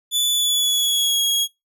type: tone with pitch glide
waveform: sawtooth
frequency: 3472 to 3308 Hz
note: A7 to G#7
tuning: -24 to -8 cents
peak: -14 dBFS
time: 0.11-1.48 s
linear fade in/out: 50 ms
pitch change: -84 cents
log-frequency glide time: 0.32-1.21 s
effects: noise-tail reverb RT60 0.2 s tail -26 dB re dry